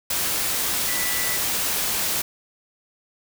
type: tone in noise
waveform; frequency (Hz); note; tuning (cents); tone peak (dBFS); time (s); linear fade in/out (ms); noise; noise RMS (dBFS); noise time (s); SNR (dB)
sine; 1975.5; B6; 0; -30; 0.88-1.37; 5; white; -24; 0.1-2.22; -9
effects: none